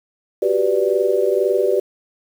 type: chord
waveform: sine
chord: G major seventh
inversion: third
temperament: equal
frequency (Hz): 370 / 392 / 493.9 / 587.3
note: F#4 / G4 / B4 / D5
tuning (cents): 0 / 0 / 0 / 0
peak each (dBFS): -22 / -18 / -20 / -21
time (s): 0.42-1.8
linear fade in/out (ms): 5
effects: 7-bit